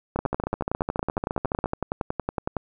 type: two click trains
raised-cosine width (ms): 1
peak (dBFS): -12 / -11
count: 22 / 27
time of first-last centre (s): 0.19-1.659 / 0.16-2.567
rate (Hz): 14.3 / 10.8
effects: none